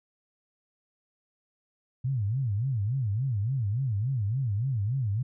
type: tone with vibrato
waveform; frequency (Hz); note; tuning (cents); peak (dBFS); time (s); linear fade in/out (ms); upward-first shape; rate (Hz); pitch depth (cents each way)
sine; 116.54; A#2; 0; -25; 2.04-5.23; 10; sine; 3.5; 290
effects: none